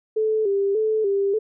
sine tone with vibrato, 415.6 Hz, G#4, 1 cent sharp, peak -18 dBFS, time 0.16-1.39 s, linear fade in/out 10 ms, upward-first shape square, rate 1.7 Hz, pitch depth 81 cents each way, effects none

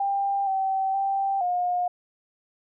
sine tone with pitch steps, 794 / 770 / 784 / 715 Hz, G5 / G5 / G5 / F5, +22 / -31 / 0 / +41 cents, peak -22 dBFS, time 0-1.88 s, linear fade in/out 5 ms, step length 470 ms, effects none

